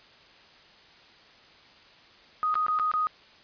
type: tone with dropouts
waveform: sine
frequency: 1247 Hz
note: D#6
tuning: 3 cents sharp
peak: -23 dBFS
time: 2.43-3.07 s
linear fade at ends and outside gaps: 0 ms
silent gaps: 2.542-2.554 / 2.665-2.683 / 2.789-2.797 / 2.915-2.938 s
effects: white hiss -54 dBFS RMS until 3.43 s + resampled to 11025 Hz